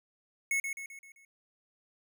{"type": "tone with echo", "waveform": "square", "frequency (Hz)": 2192, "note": "C#7", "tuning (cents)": -20, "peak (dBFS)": -28, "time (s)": [0.51, 0.6], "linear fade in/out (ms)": 2, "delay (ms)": 130, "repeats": 5, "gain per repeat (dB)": -6, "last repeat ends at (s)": 1.25, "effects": []}